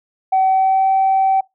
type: tone with pitch glide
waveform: sine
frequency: 761 to 769.8 Hz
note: F#5 to G5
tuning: +48 to -32 cents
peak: -10 dBFS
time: 0.32-1.41 s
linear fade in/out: 10 ms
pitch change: +20 cents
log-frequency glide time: 0.47-0.9 s
effects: noise-tail reverb RT60 0.2 s tail -24 dB re dry + tanh soft clip ceiling -8 dBFS